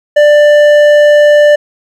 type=tone with hard clipping; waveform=sine; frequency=591 Hz; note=D5; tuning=11 cents sharp; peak=-4 dBFS; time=0.16-1.56 s; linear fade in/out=10 ms; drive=8 dB; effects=none